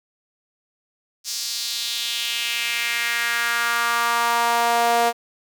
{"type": "tone with high-pass filter sweep", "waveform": "sawtooth", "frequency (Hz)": 235.1, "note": "A#3", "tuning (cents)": 15, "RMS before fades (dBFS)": -22, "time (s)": [1.24, 5.13], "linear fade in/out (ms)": 50, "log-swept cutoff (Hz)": [5400, 620], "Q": 2.6, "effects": []}